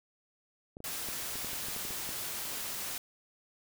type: clicks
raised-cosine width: 2 ms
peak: -32 dBFS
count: 11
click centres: 0.769 / 0.804 / 1.087 / 1.356 / 1.446 / 1.532 / 1.685 / 1.764 / 1.852 / 1.907 / 2.091 s
type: noise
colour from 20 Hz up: white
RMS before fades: -38 dBFS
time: 0.84-2.98 s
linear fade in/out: 2 ms
effects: none